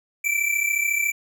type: tone pair together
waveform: square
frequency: 2315 / 2349 Hz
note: D7 / D7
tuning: -25 / 0 cents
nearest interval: unison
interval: 25 cents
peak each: -24 dBFS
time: 0.24-1.12 s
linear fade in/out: 10 ms
effects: none